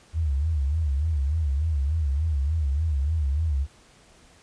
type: tone with vibrato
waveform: sine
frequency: 74.4 Hz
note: D2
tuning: 23 cents sharp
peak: -21 dBFS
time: 0.13-3.67 s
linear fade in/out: 50 ms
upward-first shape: sine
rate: 3.4 Hz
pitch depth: 170 cents each way
effects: pink hiss -55 dBFS RMS until 4.42 s + resampled to 22050 Hz